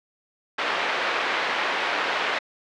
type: band-pass noise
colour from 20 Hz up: white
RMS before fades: -25 dBFS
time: 0.58-2.39 s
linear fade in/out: 10 ms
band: 460 to 2400 Hz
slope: 12 dB/octave
effects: low-pass 4000 Hz 12 dB/octave